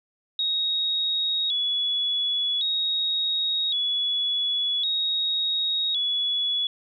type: tone with vibrato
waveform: sine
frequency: 3577 Hz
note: A7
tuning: 28 cents sharp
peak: -22 dBFS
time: 0.39-6.67 s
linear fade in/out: 2 ms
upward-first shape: square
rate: 0.45 Hz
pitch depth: 90 cents each way
effects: none